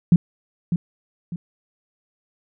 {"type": "tone with echo", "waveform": "sine", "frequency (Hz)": 172.1, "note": "F3", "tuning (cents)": -25, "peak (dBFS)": -8, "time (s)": [0.12, 0.16], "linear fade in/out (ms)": 2, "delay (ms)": 600, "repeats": 2, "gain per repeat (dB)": -9, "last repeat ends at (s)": 1.36, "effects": []}